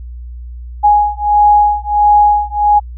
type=beating tone pair; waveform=sine; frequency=830 / 831.5 Hz; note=G#5 / G#5; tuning=-1 / +2 cents; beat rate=1.5 Hz; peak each=-10 dBFS; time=0.83-2.8 s; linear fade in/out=20 ms; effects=added 60 Hz sine -25 dBFS peak until 2.97 s